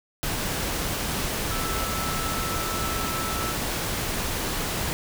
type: tone in noise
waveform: sine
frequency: 1318.5 Hz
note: E6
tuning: in tune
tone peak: -32 dBFS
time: 1.51-3.52 s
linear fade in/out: 0 ms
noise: pink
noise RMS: -28 dBFS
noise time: 0.23-4.93 s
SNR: -7 dB
effects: none